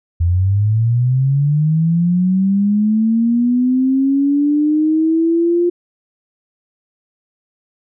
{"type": "linear sweep", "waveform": "sine", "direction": "up", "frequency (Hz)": [83, 351.6], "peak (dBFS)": -11, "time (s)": [0.2, 5.7], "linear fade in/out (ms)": 10, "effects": []}